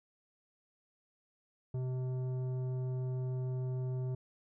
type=tone with tanh clipping; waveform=sine; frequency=128.1 Hz; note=C3; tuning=36 cents flat; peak=-35 dBFS; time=1.74-4.15 s; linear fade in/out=5 ms; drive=11 dB; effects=none